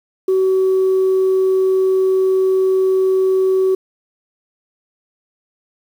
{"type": "tone", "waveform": "sine", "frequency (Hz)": 378.1, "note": "F#4", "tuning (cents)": 38, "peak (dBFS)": -10, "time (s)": [0.28, 3.75], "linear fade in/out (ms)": 5, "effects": ["tanh soft clip ceiling -9 dBFS", "7-bit"]}